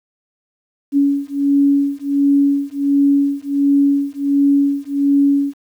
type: beating tone pair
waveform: sine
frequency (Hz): 280.6 / 282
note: C#4 / C#4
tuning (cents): +21 / +30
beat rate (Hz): 1.4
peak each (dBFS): -15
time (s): 0.92-5.54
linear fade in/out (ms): 50
effects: 8-bit